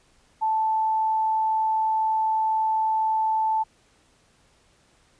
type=tone; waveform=sine; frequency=878 Hz; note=A5; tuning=4 cents flat; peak=-20 dBFS; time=0.41-3.64 s; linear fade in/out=20 ms; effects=pink hiss -61 dBFS RMS until 5.19 s + resampled to 22050 Hz